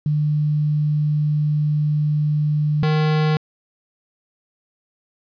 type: tone pair in turn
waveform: sine / square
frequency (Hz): 150 / 154.31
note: D3 / D#3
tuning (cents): +37 / -14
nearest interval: unison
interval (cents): 49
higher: second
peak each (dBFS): -16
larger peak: neither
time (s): 0.06-2.83 / 2.83-3.37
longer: first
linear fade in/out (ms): 2
effects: resampled to 11025 Hz + 9-bit